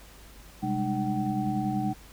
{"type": "tone cluster", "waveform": "sine", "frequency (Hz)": [129.4, 196.1, 206.5, 303.7, 759], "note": ["C3", "G3", "G#3", "D#4", "F#5"], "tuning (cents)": [-19, 1, -10, -42, 44], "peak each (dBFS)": [-33, -35, -30, -32, -32], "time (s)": [0.62, 1.94], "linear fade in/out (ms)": 20, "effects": ["added 50 Hz sine -50 dBFS peak until 2.12 s", "pink hiss -52 dBFS RMS until 2.12 s"]}